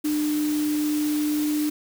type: tone in noise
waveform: sine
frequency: 300.1 Hz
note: D4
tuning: 38 cents sharp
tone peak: -21 dBFS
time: 0.04-1.7 s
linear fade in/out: 10 ms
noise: white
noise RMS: -35 dBFS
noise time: 0.04-1.7 s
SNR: +11 dB
effects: none